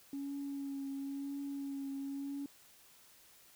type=tone with vibrato; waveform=sine; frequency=277.6 Hz; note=C#4; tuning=3 cents sharp; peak=-37 dBFS; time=0.13-2.46 s; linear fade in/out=2 ms; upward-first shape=triangle; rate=0.98 Hz; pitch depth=25 cents each way; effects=tanh soft clip ceiling -34 dBFS + white hiss -62 dBFS RMS until 3.55 s